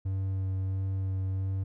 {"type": "tone with vibrato", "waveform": "triangle", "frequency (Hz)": 95.5, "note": "G2", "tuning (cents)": -45, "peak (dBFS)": -26, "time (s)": [0.05, 1.64], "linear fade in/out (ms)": 10, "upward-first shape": "sine", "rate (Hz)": 1.5, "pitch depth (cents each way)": 11, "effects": []}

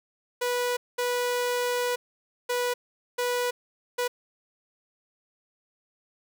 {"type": "tone bursts at uneven times", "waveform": "sawtooth", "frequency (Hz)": 490.3, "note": "B4", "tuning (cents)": -13, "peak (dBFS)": -21, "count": 5, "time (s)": [[0.41, 0.77], [0.98, 1.96], [2.49, 2.74], [3.18, 3.51], [3.98, 4.08]], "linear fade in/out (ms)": 10, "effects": []}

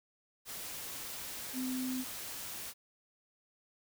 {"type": "tone in noise", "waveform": "sine", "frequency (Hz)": 256.7, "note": "C4", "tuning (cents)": -33, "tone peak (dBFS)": -34, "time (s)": [1.53, 2.05], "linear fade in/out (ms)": 50, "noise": "white", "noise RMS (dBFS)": -43, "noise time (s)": [0.45, 2.74], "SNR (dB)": 6, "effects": []}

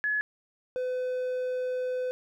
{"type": "tone pair in turn", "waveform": ["sine", "triangle"], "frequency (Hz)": [1700, 505.4], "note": ["G#6", "B4"], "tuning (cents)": [40, 40], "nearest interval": "octave + major sixth", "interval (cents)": 2100, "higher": "first", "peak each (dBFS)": [-25, -26], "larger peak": "first", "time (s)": [[0.04, 0.21], [0.76, 2.11]], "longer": "second", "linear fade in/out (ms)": 0, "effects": []}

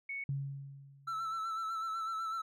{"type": "tone", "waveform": "sine", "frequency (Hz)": 2217, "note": "C#7", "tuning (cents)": 0, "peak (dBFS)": -37, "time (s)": [0.09, 0.24], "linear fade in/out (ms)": 5}
{"type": "tone with exponential decay", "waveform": "sine", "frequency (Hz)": 138.7, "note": "C#3", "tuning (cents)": 1, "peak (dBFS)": -31, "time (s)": [0.29, 1.4], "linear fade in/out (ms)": 2, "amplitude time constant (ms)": 240}
{"type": "tone with vibrato", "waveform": "triangle", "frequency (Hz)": 1325, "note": "E6", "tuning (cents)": 9, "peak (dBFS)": -33, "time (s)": [1.07, 2.42], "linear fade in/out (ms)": 10, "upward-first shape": "sine", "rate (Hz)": 8, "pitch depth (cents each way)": 35}
{"effects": []}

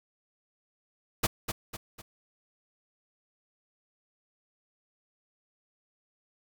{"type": "noise with echo", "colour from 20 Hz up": "pink", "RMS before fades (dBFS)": -25, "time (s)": [1.23, 1.27], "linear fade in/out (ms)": 10, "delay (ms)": 250, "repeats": 3, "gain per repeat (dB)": -7, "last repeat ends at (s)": 2.02, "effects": []}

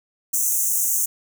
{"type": "high-pass noise", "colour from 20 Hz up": "pink", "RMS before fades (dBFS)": -21, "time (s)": [0.33, 1.06], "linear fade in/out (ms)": 10, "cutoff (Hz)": 6100, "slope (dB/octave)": 96, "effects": []}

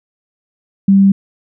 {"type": "tone", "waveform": "sine", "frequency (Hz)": 195.9, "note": "G3", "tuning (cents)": -1, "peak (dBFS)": -5, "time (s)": [0.88, 1.12], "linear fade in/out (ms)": 5, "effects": []}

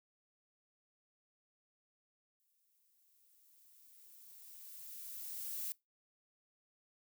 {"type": "noise with exponential growth", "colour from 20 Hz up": "violet", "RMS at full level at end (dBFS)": -40, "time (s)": [2.4, 5.72], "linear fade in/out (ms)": 0, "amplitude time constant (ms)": 720, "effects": ["noise-tail reverb RT60 0.2 s tail -22 dB re dry"]}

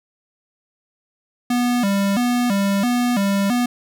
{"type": "tone with vibrato", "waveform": "square", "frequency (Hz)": 220, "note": "A3", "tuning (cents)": 0, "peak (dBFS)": -17, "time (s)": [1.5, 3.66], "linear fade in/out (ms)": 5, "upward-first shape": "square", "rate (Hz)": 1.5, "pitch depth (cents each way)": 180, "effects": []}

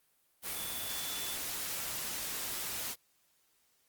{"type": "tone in noise", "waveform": "sine", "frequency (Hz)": 3470, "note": "A7", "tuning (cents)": -25, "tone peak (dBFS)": -43, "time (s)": [0.53, 1.38], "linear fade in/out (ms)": 50, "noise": "white", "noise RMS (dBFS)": -38, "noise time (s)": [0.42, 2.96], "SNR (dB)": -8, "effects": ["white hiss -72 dBFS RMS until 3.88 s", "Opus 32 kbps"]}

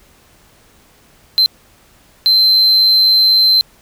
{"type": "tone bursts at uneven times", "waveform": "sine", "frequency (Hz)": 4098, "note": "C8", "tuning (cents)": -37, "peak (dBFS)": -5, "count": 2, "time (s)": [[1.38, 1.46], [2.26, 3.61]], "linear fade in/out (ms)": 0, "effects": ["tanh soft clip ceiling -6 dBFS", "pink hiss -49 dBFS RMS until 3.81 s"]}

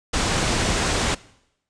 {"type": "low-pass noise", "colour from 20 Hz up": "pink", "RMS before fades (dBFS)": -22, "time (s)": [0.13, 1.15], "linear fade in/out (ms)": 10, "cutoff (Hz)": 8800, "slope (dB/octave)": 48, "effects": ["noise-tail reverb RT60 0.8 s tail -21 dB re dry"]}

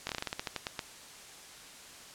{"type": "slowing click train", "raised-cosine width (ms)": 0.2, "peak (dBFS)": -16, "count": 13, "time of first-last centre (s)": [0.07, 0.792], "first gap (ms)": 22, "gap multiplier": 1.17, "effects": ["white hiss -50 dBFS RMS until 2.14 s", "low-pass 9000 Hz 12 dB/octave"]}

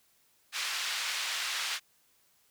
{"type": "band-pass noise", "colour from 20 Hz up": "white", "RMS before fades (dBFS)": -34, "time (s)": [0.52, 1.8], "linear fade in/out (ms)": 50, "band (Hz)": [1400, 4200], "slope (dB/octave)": 12, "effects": ["white hiss -68 dBFS RMS until 2.5 s"]}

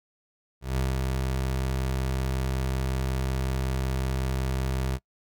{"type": "tone with ADSR envelope", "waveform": "25% pulse", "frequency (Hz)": 65.41, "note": "C2", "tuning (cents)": 0, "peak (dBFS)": -20, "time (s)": [0.61, 4.99], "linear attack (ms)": 160, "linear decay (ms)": 180, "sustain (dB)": -2, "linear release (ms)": 45, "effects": ["noise-tail reverb RT60 0.1 s tail -24 dB re dry"]}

